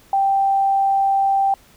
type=tone; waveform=sine; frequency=784 Hz; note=G5; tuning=in tune; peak=-14 dBFS; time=0.13-1.54 s; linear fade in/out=2 ms; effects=pink hiss -51 dBFS RMS until 1.76 s